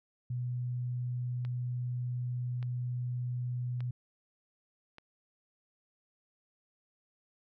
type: tone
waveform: sine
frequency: 123.47 Hz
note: B2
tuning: in tune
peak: -32 dBFS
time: 0.3-3.91 s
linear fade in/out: 5 ms
type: click train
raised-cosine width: 0.3 ms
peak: -33 dBFS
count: 4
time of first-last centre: 1.45-4.984 s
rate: 0.849 Hz
effects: none